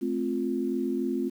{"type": "chord", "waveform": "sine", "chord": "F major", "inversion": "first", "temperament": "just", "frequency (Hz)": [218.3, 261.9, 349.2], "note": ["A3", "C4", "F4"], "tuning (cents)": [-13, 2, 0], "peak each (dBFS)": [-32, -29, -30], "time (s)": [0.01, 1.3], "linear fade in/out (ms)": 20, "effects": ["9-bit"]}